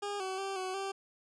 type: tone with pitch steps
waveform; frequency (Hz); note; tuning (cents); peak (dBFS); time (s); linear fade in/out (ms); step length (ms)
20% pulse; 407.1 / 378 / 389.9 / 373.4 / 390.2; G#4 / F#4 / G4 / F#4 / G4; -35 / +37 / -9 / +16 / -8; -30; 0.02-0.92; 10; 180
effects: resampled to 22050 Hz